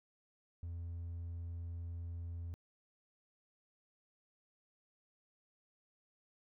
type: tone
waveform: triangle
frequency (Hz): 85.2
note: F2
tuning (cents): -42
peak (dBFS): -38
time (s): 0.63-2.54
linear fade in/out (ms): 0
effects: tanh soft clip ceiling -35 dBFS